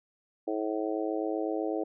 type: harmonic tone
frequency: 107.9 Hz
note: A2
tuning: 33 cents flat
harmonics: 3 / 4 / 5 / 6 / 7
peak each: -32 / -34 / -36 / -38 / -39 dBFS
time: 0.47-1.84 s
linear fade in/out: 10 ms
effects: none